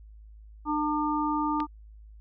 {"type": "harmonic tone", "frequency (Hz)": 300, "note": "D4", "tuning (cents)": 37, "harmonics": [1, 3, 4], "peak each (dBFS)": [-28, -29, -31], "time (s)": [0.65, 1.67], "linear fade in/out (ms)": 50}
{"type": "click", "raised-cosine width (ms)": 0.3, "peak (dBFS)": -20, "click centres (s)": 1.603}
{"effects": ["added 53 Hz sine -46 dBFS peak until 2.2 s"]}